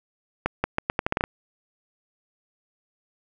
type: accelerating click train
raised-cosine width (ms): 0.5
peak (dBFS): -7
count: 10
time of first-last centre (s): 0.46-1.239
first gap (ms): 180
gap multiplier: 0.8
effects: none